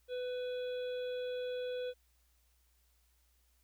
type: harmonic tone with a mistuned harmonic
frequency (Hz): 498.9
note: B4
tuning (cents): +17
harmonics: 1 / 3 / 5 / 7 / 8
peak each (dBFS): -36 / -52 / -56 / -52 / -60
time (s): 0.08-1.94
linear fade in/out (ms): 50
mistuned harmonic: 7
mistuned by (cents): -56
effects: added 60 Hz sine -70 dBFS peak until 3.63 s + white hiss -75 dBFS RMS until 3.63 s